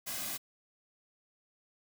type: noise with comb filter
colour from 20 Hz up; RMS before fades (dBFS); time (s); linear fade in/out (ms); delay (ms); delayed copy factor
white; -38; 0.06-0.38; 20; 2.2; -0.7
effects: none